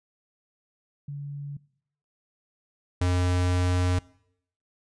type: tone pair in turn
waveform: sine / square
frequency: 142.8 / 89.96 Hz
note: D3 / F#2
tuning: -48 / -48 cents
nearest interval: minor sixth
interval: 800 cents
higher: first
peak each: -32 / -22 dBFS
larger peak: second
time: 1.08-1.57 / 3.01-3.99 s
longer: second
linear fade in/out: 5 ms
effects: noise-tail reverb RT60 0.7 s tail -22 dB re dry + resampled to 22050 Hz